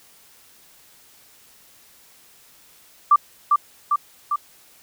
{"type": "tone with echo", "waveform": "sine", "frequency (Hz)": 1174.7, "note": "D6", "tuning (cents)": 0, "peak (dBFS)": -9, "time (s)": [3.11, 3.16], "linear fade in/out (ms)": 5, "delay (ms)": 400, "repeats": 3, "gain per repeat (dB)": -3, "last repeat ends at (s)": 4.36, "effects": ["white hiss -52 dBFS RMS until 4.82 s"]}